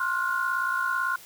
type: tone cluster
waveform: sine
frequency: 1056 / 1407 / 1465 Hz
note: C6 / F6 / F#6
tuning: +16 / +12 / -18 cents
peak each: -28 dBFS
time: 0-1.16 s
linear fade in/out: 5 ms
effects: tanh soft clip ceiling -15 dBFS + white hiss -48 dBFS RMS until 1.25 s